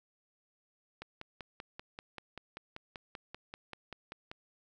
click train, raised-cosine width 0.3 ms, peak -27 dBFS, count 18, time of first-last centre 1.02-4.315 s, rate 5.16 Hz, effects none

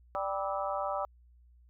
harmonic tone with a mistuned harmonic, 196 Hz, G3, in tune, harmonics 3 / 4 / 5 / 6 / 7, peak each -35 / -36 / -39 / -39 / -39 dBFS, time 0.15-1.05 s, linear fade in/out 0 ms, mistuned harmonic 7, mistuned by -92 cents, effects added 60 Hz sine -57 dBFS peak until 1.69 s

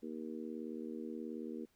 harmonic tone, 78.6 Hz, D#2, 18 cents sharp, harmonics 3 / 4 / 5 / 6, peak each -44 / -46 / -48 / -50 dBFS, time 0.02-1.66 s, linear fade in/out 20 ms, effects pink hiss -75 dBFS RMS until 1.75 s

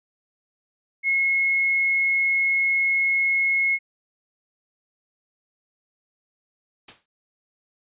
sine tone, 2171 Hz, C#7, 37 cents flat, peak -18 dBFS, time 1.03-3.79 s, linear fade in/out 50 ms
white noise with exponential decay, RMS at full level -36 dBFS, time 6.88-7.06 s, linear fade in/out 5 ms, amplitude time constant 38 ms
effects resampled to 8000 Hz

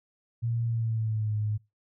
sine tone with pitch glide, 116.54 to 106.25 Hz, A#2 to G#2, 0 to +40 cents, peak -26 dBFS, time 0.42-1.58 s, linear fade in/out 20 ms, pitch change -160 cents, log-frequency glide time 0.65-1.34 s, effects noise-tail reverb RT60 0.2 s tail -19 dB re dry

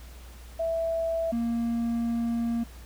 sine / triangle tone pair in turn, 659.3 / 233.1 Hz, E5 / A#3, 0 / 0 cents, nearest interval octave + tritone, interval 1800 cents, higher first, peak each -25 / -23 dBFS, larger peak second, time 0.59-1.32 / 1.32-2.64 s, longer second, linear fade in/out 10 ms, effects added 60 Hz sine -43 dBFS peak until 2.85 s + pink hiss -52 dBFS RMS until 2.85 s

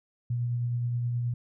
sine tone with tremolo, 120.5 Hz, B2, 42 cents flat, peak -25 dBFS, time 0.3-1.34 s, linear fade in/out 5 ms, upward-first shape triangle, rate 9.5 Hz, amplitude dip 25%, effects none

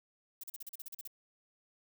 violet noise bursts, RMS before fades -44 dBFS, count 11, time 0.41-1.076 s, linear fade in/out 5 ms, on 26 ms, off 38 ms, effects none

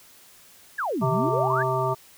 sine exponential two-way sweep, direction down then up, 1800 to 122.6 to 1800 Hz, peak -24 dBFS, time 0.78-1.63 s, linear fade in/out 10 ms, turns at 1.07 s
harmonic tone, 130 Hz, C3, 11 cents flat, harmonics 1 / 3 / 5 / 7 / 9, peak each -28 / -28 / -28 / -28 / -28 dBFS, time 1.01-1.95 s, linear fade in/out 20 ms
effects white hiss -52 dBFS RMS until 2.17 s

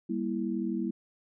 sine chord, E diminished, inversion first, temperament just, 197.78 / 237.3 / 329.6 Hz, G3 / Bb3 / E4, +16 / +31 / 0 cents, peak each -33 dBFS, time 0.09-0.91 s, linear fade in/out 10 ms, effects none

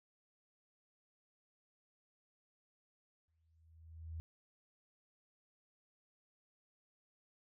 sine tone with exponential growth, 81.2 Hz, E2, 26 cents flat, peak -40 dBFS, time 3.28-4.2 s, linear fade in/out 0 ms, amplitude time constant 200 ms, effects none

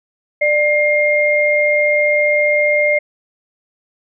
sine tone pair together, 595 / 2120 Hz, D5 / C7, +22 / +22 cents, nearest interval octave + minor seventh, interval 2200 cents, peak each -14 dBFS, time 0.41-2.99 s, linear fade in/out 10 ms, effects none

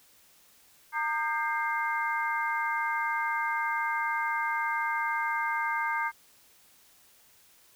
sine tone cluster, 920 / 1210 / 1586 / 2107 Hz, A#5 / D#6 / G6 / C7, -23 / -49 / +20 / +12 cents, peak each -31 / -34 / -32 / -34 dBFS, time 0.92-6.12 s, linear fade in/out 50 ms, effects white hiss -60 dBFS RMS until 7.75 s

